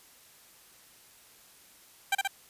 15% pulse tone with echo, 784 Hz, G5, in tune, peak -17 dBFS, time 2.12-2.15 s, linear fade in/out 5 ms, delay 63 ms, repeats 2, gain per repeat -2 dB, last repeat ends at 2.276 s, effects white hiss -57 dBFS RMS until 2.49 s + resampled to 32000 Hz

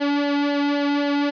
sawtooth tone with flanger, 286.9 Hz, D4, 40 cents flat, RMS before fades -21 dBFS, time 0-1.31 s, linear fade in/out 20 ms, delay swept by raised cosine 0.79 to 1.79 ms, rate 3.8 Hz, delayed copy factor -0.65, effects resampled to 11025 Hz

